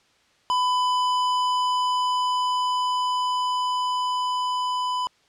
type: tone with level ramp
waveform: square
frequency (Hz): 1000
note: B5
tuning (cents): +21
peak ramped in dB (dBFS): -20 to -24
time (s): 0.5-5.07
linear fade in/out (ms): 0
effects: white hiss -61 dBFS RMS until 5.28 s + low-pass 5000 Hz 12 dB/octave